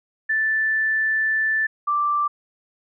sine tone pair in turn, 1760 / 1174.7 Hz, A6 / D6, 0 / 0 cents, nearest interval perfect fifth, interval 700 cents, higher first, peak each -18 dBFS, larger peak neither, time 0.29-1.67 / 1.87-2.28 s, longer first, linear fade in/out 10 ms, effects none

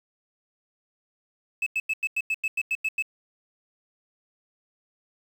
sine tone bursts, 2601 Hz, E7, 24 cents flat, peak -20 dBFS, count 11, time 1.62-3.024 s, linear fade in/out 5 ms, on 44 ms, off 92 ms, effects tanh soft clip ceiling -22 dBFS + 8-bit

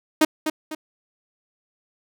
sawtooth tone with echo, 311.1 Hz, D#4, in tune, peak -9 dBFS, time 0.21-0.25 s, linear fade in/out 5 ms, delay 250 ms, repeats 2, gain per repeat -8 dB, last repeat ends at 0.75 s, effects none

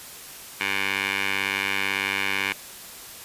15% pulse tone with band-pass filter, 98 Hz, G2, in tune, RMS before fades -26 dBFS, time 0.6-2.53 s, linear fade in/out 10 ms, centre 2300 Hz, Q 3, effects white hiss -41 dBFS RMS until 3.24 s + resampled to 32000 Hz

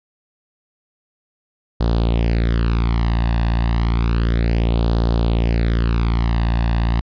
sawtooth tone with flanger, 57.3 Hz, A#1, 29 cents flat, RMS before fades -17 dBFS, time 1.8-7.01 s, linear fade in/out 10 ms, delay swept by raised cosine 0.22 to 1.12 ms, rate 0.31 Hz, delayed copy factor +0.75, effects resampled to 11025 Hz

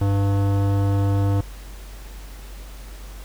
sine tone with hard clipping, 99.4 Hz, G2, 25 cents sharp, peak -19 dBFS, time 0.01-1.41 s, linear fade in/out 5 ms, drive 17 dB, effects added 48 Hz sine -35 dBFS peak until 3.24 s + pink hiss -45 dBFS RMS until 3.24 s

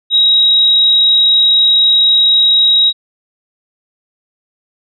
sine tone, 3816 Hz, A#7, 40 cents sharp, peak -6 dBFS, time 0.1-2.93 s, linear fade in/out 50 ms, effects none

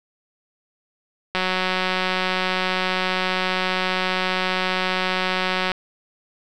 click train, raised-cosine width 0.3 ms, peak -6 dBFS, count 809, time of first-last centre 1.35-5.718 s, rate 185 Hz, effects none

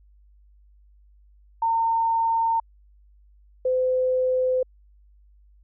sine tone pair in turn, 911 / 511.3 Hz, A#5 / C5, -40 / -40 cents, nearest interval minor seventh, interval 1000 cents, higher first, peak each -19 dBFS, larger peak neither, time 1.62-2.6 / 3.65-4.63 s, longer neither, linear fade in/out 5 ms, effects added 50 Hz sine -52 dBFS peak until 5.63 s

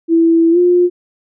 sine tone with pitch glide, 330.9 to 354.6 Hz, E4 to F4, +7 to +26 cents, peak -7 dBFS, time 0.08-0.9 s, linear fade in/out 50 ms, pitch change +119 cents, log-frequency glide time 0.51-0.58 s, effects none

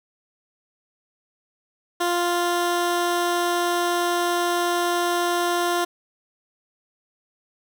15% pulse tone, 349.2 Hz, F4, in tune, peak -14 dBFS, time 2-5.85 s, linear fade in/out 10 ms, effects none

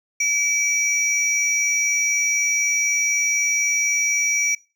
triangle tone pair together, 2300 / 5796 Hz, D7 / F#8, -37 / -37 cents, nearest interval octave + major third, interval 1600 cents, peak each -19 dBFS, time 0.2-4.55 s, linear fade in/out 5 ms, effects noise-tail reverb RT60 0.3 s tail -22 dB re dry

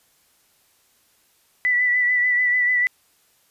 sine tone with vibrato, 1975.5 Hz, B6, in tune, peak -16 dBFS, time 1.65-2.87 s, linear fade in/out 0 ms, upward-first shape sine, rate 6.8 Hz, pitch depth 27 cents each way, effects white hiss -61 dBFS RMS until 3.5 s + resampled to 32000 Hz

